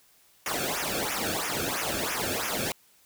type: noise with flanger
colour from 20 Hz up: pink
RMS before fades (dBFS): -30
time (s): 0.46-2.72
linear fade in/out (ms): 2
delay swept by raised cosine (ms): 0.23 to 1.04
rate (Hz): 3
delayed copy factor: -0.95
effects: white hiss -61 dBFS RMS until 3.05 s